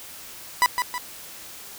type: tone with echo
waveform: 30% pulse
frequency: 987.8 Hz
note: B5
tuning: in tune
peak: -12 dBFS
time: 0.62-0.66 s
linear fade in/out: 0 ms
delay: 160 ms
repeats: 2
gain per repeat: -6 dB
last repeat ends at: 0.98 s
effects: white hiss -41 dBFS RMS until 1.78 s